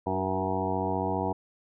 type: harmonic tone with a mistuned harmonic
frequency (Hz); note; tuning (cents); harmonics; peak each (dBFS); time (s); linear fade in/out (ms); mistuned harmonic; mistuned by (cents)
94.8; F#2; +43; 1 / 2 / 3 / 4 / 5 / 7 / 8 / 9 / 10; -35 / -35 / -35 / -35 / -35 / -35 / -35 / -35 / -35; 0.06-1.33; 10; 4; -20
effects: none